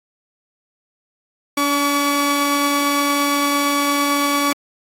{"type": "tone pair together", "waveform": "sawtooth", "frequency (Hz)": [286.2, 1136], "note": ["D4", "C#6"], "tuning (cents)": [-45, 42], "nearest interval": "2 octaves", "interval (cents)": 2387, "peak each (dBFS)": [-15, -15], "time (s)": [1.57, 4.53], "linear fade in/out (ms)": 5, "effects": ["AAC 48 kbps"]}